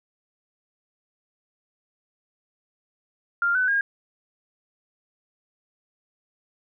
sine tone with pitch steps, 1396.9 / 1505.8 / 1623.3 Hz, F6 / F#6 / G#6, 0 / +30 / -40 cents, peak -19 dBFS, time 3.42-3.81 s, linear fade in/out 2 ms, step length 130 ms, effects none

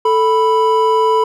triangle tone pair together, 440 / 987.8 Hz, A4 / B5, 0 / 0 cents, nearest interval octave + major second, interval 1400 cents, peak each -11 dBFS, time 0.05-1.24 s, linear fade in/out 5 ms, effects none

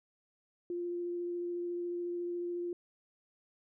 sine tone with vibrato, 349.2 Hz, F4, in tune, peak -34 dBFS, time 0.7-2.73 s, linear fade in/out 2 ms, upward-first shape triangle, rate 14 Hz, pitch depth 11 cents each way, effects none

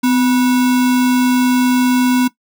sine tone with sample-and-hold, 252.7 Hz, B3, 40 cents sharp, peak -10 dBFS, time 0.03-2.28 s, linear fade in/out 10 ms, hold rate 1225 Hz, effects noise-tail reverb RT60 0.1 s tail -17 dB re dry

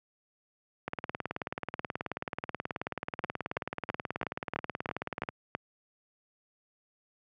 two click trains, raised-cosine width 0.5 ms, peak -16 / -18 dBFS, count 8 / 83, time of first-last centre 3.24-5.55 / 0.88-5.289 s, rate 3.03 / 18.6 Hz, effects high-pass 100 Hz 12 dB/octave

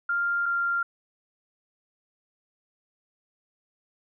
sine tone pair in turn, 1396.9 / 1390.1 Hz, F6 / F6, 0 / -8 cents, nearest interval unison, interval 8 cents, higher first, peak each -23 dBFS, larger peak neither, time 0.09-0.46 / 0.46-0.83 s, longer neither, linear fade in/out 5 ms, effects none

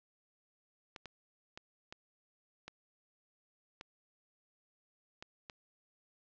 clicks, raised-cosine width 0.2 ms, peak -28 dBFS, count 8, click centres 0.962 / 1.057 / 1.575 / 1.925 / 2.68 / 3.811 / 5.225 / 5.498 s, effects low-pass 5000 Hz 12 dB/octave

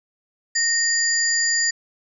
sine tone cluster, 1850 / 4817 / 7070 Hz, A#6 / D8 / A8, -14 / +43 / +7 cents, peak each -22 dBFS, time 0.55-1.71 s, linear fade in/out 10 ms, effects none

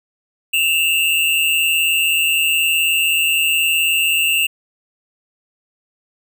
square tone pair together, 2649 / 2808 Hz, E7 / F7, +8 / +9 cents, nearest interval minor second, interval 101 cents, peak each -18 / -17 dBFS, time 0.53-4.47 s, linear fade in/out 10 ms, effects none

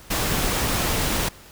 pink noise, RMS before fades -23 dBFS, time 0.1-1.29 s, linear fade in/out 10 ms, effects pink hiss -46 dBFS RMS until 1.51 s

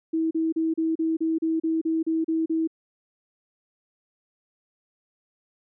sine tone bursts, 323.1 Hz, E4, 35 cents flat, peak -21 dBFS, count 12, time 0.13-2.675 s, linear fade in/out 10 ms, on 180 ms, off 35 ms, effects none

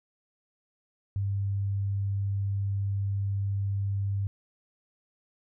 sine tone, 99.2 Hz, G2, 21 cents sharp, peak -26 dBFS, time 1.16-4.27 s, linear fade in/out 0 ms, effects none

